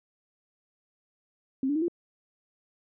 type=tone with pitch steps; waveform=sine; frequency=265.8 / 289.9 / 316.1 / 344.7 Hz; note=C4 / D4 / D#4 / F4; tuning=+27 / -22 / +27 / -23 cents; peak=-24 dBFS; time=1.63-1.882 s; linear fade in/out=2 ms; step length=63 ms; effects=none